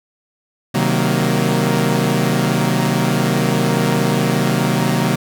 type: chord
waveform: sawtooth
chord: C half-diminished seventh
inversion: none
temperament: equal with one note detuned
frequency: 130.81 / 155.56 / 187.58 / 233.1 Hz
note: C3 / Eb3 / Gb3 / Bb3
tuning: 0 / 0 / +24 / 0 cents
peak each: -16 dBFS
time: 0.74-5.16 s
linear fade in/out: 10 ms
effects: none